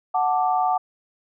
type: chord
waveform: sine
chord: D major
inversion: first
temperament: equal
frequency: 740 / 880 / 1174.7 Hz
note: F#5 / A5 / D6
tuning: 0 / 0 / 0 cents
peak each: -20 / -24 / -26 dBFS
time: 0.14-0.78 s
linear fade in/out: 10 ms
effects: none